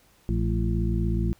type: harmonic tone with a mistuned harmonic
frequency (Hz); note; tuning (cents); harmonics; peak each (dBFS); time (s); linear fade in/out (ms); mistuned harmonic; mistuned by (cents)
56.6; A1; +50; 1 / 2 / 3 / 4 / 6; -25 / -28 / -30 / -31 / -33; 0.29-1.33; 0; 4; -69
effects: pink hiss -60 dBFS RMS until 1.39 s